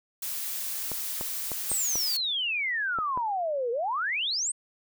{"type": "noise", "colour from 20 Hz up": "blue", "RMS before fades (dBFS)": -33, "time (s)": [0.22, 2.17], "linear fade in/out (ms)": 5}
{"type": "clicks", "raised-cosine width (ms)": 1, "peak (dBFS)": -21, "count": 7, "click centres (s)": [0.917, 1.211, 1.517, 1.716, 1.956, 2.987, 3.175]}
{"type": "exponential two-way sweep", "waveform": "sine", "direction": "down then up", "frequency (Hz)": [8720, 455.7, 8720], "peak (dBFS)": -26, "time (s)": [1.69, 4.52], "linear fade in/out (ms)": 10, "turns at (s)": 3.71}
{"effects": []}